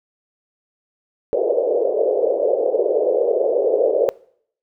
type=band-pass noise; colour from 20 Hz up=pink; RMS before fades=-18 dBFS; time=1.33-4.09 s; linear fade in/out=0 ms; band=430 to 570 Hz; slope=48 dB/octave; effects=noise-tail reverb RT60 0.6 s tail -22 dB re dry